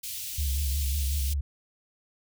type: band-stop noise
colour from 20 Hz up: white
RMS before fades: -36 dBFS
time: 0.03-1.34 s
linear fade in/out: 10 ms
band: 110 to 2700 Hz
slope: 24 dB/octave
type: tone with vibrato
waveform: sine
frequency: 69.5 Hz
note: C#2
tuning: 5 cents sharp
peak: -25 dBFS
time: 0.38-1.41 s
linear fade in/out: 5 ms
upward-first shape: sine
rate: 5.5 Hz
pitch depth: 88 cents each way
effects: none